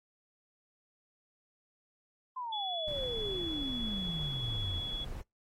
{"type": "exponential sweep", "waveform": "sine", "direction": "down", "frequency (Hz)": [1043, 82.2], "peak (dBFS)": -36, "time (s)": [2.36, 4.81], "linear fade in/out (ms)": 10}
{"type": "tone with pitch glide", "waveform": "sine", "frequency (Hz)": [3410, 3379], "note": ["G#7", "G#7"], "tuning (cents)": [45, 29], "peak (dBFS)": -36, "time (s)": [2.52, 5.05], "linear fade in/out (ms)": 10, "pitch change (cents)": -16, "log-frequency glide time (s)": [3.15, 4.3]}
{"type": "noise", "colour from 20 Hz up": "brown", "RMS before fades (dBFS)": -42, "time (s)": [2.87, 5.22], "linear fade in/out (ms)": 10}
{"effects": ["noise-tail reverb RT60 0.2 s tail -26 dB re dry", "AAC 48 kbps"]}